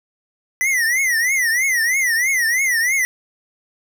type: tone with vibrato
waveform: square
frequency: 1975.5 Hz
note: B6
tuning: in tune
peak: -16 dBFS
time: 0.61-3.05 s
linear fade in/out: 0 ms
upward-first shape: triangle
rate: 3.1 Hz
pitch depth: 200 cents each way
effects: none